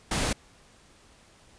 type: noise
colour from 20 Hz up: pink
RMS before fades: -27 dBFS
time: 0.11-0.33 s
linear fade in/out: 5 ms
effects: pink hiss -57 dBFS RMS until 1.58 s + resampled to 22050 Hz